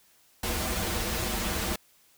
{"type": "noise with comb filter", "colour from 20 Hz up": "pink", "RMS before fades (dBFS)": -30, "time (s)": [0.43, 1.76], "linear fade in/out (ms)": 5, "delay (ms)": 7.2, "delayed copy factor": -0.9, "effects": ["white hiss -62 dBFS RMS until 2.17 s"]}